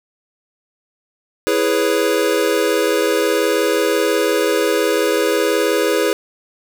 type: chord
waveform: square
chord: C# minor seventh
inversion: first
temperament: equal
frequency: 329.6 / 415.3 / 493.9 / 554.4 Hz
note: E4 / G#4 / B4 / C#5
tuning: 0 / 0 / 0 / 0 cents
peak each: -22 / -19 / -20 / -23 dBFS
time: 1.47-6.13 s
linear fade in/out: 0 ms
effects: none